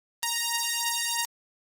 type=beating tone pair; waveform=5% pulse; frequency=932.3 / 935.4 Hz; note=A#5 / A#5; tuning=0 / +6 cents; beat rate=3.1 Hz; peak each=-17 dBFS; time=0.23-1.25 s; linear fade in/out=0 ms; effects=Opus 24 kbps